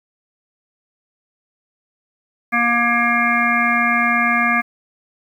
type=harmonic tone; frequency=237 Hz; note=A#3; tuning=29 cents sharp; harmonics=1 / 3 / 5 / 7 / 9 / 10; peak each=-22 / -23 / -20 / -20 / -19 / -25 dBFS; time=2.52-4.62 s; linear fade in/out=20 ms; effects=8-bit